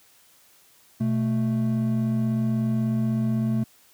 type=tone pair together; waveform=triangle; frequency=124.18 / 220.5 Hz; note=B2 / A3; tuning=+10 / +4 cents; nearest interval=minor seventh; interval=994 cents; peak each=-23 / -21 dBFS; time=1-3.64 s; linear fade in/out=10 ms; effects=white hiss -57 dBFS RMS until 3.93 s + high-pass 60 Hz 12 dB/octave